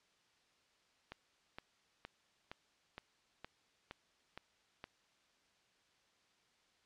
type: click train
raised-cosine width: 0.3 ms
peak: -30 dBFS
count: 9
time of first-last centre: 1.12-4.841 s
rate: 2.15 Hz
effects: white hiss -73 dBFS RMS until 6.85 s + low-pass 5000 Hz 12 dB/octave